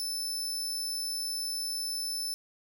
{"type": "tone", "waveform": "sawtooth", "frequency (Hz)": 5274, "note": "E8", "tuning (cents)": 0, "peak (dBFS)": -29, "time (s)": [0, 2.34], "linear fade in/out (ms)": 0, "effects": []}